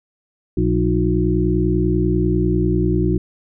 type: harmonic tone with a mistuned harmonic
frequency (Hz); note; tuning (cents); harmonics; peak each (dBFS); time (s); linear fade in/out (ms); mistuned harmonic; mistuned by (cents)
60.2; B1; -44; 1 / 2 / 3 / 5 / 6; -21 / -21 / -21 / -21 / -21; 0.57-3.18; 5; 5; +57
effects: none